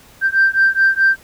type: beating tone pair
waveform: sine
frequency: 1568 / 1572.7 Hz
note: G6 / G6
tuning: 0 / +5 cents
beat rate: 4.7 Hz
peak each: -13 dBFS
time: 0.21-1.17 s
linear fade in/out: 50 ms
effects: tanh soft clip ceiling -5 dBFS + pink hiss -46 dBFS RMS until 1.23 s